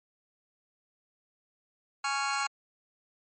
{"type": "chord", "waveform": "sawtooth", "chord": "Db major", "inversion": "second", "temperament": "just", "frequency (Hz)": [831.5, 1108.7, 1385.9], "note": ["Ab5", "Db6", "F6"], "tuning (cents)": [2, 0, -14], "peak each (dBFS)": -29, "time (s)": [2.04, 2.47], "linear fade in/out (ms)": 5, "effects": ["MP3 32 kbps"]}